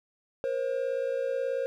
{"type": "tone pair together", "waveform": "triangle", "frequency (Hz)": [476.6, 535], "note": ["A#4", "C5"], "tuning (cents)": [38, 38], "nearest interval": "major second", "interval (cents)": 200, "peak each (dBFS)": [-30, -27], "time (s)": [0.44, 1.66], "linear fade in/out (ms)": 0, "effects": []}